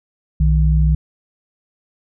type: tone pair together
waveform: sine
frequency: 61.74 / 155.75 Hz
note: B1 / D#3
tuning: 0 / +2 cents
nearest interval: octave + major third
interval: 1602 cents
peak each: -12 / -16 dBFS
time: 0.4-0.95 s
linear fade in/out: 5 ms
effects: none